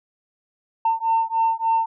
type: beating tone pair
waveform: sine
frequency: 902 / 905.4 Hz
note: A5 / A5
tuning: +43 / +49 cents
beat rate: 3.4 Hz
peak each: -20 dBFS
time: 0.85-1.86 s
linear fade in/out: 5 ms
effects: tanh soft clip ceiling -12 dBFS